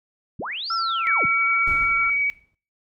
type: linear two-way sweep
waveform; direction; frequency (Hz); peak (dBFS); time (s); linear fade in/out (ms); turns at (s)
sine; up then down; 62.6 to 5470 to 62.6; -27; 0.39-1.26; 5; 0.73
type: tone with pitch glide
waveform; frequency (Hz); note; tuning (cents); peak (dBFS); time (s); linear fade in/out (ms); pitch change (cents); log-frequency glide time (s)
sine; 1345 to 1361.4; E6 to F6; +34 to -45; -22; 0.7-2.1; 5; +21; 1.09-1.65
type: tone with vibrato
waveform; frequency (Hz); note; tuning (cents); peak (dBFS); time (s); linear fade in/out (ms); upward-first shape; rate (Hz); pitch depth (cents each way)
sine; 2267; C#7; +38; -19; 1.07-2.3; 0; triangle; 10; 10
type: noise with exponential decay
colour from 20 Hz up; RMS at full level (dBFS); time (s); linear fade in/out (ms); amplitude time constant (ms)
brown; -30; 1.67-2.55; 2; 190
effects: noise-tail reverb RT60 0.4 s tail -19 dB re dry